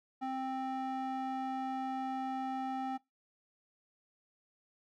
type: tone with band-pass filter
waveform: square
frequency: 262.8 Hz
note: C4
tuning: 8 cents sharp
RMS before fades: -37 dBFS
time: 0.21-2.98 s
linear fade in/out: 20 ms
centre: 700 Hz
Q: 1.8
effects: noise-tail reverb RT60 0.2 s tail -22 dB re dry + AAC 64 kbps